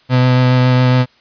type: tone with vibrato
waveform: 35% pulse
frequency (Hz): 126.6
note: B2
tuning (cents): +43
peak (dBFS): -7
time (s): 0.09-1.06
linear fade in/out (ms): 50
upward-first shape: triangle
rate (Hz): 7.2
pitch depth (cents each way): 15
effects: white hiss -51 dBFS RMS until 1.2 s + resampled to 11025 Hz